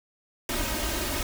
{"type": "noise with comb filter", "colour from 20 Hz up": "pink", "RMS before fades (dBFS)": -29, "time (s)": [0.49, 1.23], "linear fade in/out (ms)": 2, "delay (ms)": 3.2, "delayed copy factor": 0.75, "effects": []}